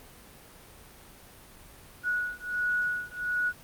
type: beating tone pair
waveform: sine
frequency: 1463 / 1464.4 Hz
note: F#6 / F#6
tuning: -20 / -18 cents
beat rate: 1.4 Hz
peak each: -30 dBFS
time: 2.03-3.53 s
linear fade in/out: 50 ms
effects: pink hiss -51 dBFS RMS until 3.63 s + Opus 32 kbps